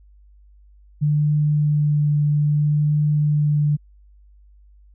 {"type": "tone with vibrato", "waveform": "sine", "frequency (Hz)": 148.6, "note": "D3", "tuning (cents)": 21, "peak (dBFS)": -15, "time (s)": [1.01, 3.77], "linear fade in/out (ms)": 20, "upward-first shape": "triangle", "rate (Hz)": 0.62, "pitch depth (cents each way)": 13, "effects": ["added 50 Hz sine -47 dBFS peak until 4.94 s"]}